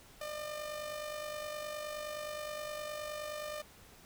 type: tone with amplitude modulation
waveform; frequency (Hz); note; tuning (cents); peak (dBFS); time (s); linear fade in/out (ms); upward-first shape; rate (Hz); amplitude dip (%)
sawtooth; 602; D5; +43; -33; 0.21-3.62; 5; sine; 49.6; 50
effects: pink hiss -58 dBFS RMS until 4.05 s